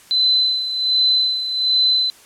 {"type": "tone with tremolo", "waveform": "sine", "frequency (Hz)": 4034, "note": "B7", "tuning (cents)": 36, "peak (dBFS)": -12, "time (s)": [0.11, 2.1], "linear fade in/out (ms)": 0, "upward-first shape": "sine", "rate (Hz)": 1.3, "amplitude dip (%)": 65, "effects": ["white hiss -47 dBFS RMS until 2.25 s", "low-pass 11000 Hz 12 dB/octave"]}